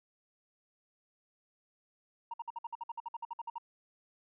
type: tone bursts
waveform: sine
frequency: 932.3 Hz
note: A#5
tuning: in tune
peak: -35 dBFS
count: 16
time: 2.31-3.583 s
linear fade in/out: 5 ms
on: 28 ms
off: 55 ms
effects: tanh soft clip ceiling -34 dBFS